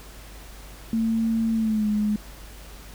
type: tone with pitch glide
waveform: sine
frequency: 225.5 to 210.4 Hz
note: A3 to G#3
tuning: +43 to +23 cents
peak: -20 dBFS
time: 0.93-2.16 s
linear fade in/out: 2 ms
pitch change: -120 cents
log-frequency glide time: 1.54-1.88 s
effects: added 50 Hz sine -42 dBFS peak until 2.94 s + pink hiss -46 dBFS RMS until 2.94 s